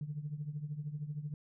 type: tone with tremolo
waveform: sine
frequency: 148.6 Hz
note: D3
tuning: 21 cents sharp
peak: -33 dBFS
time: 0.01-1.34 s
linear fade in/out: 2 ms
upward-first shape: triangle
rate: 13 Hz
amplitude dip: 85%
effects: tanh soft clip ceiling -30 dBFS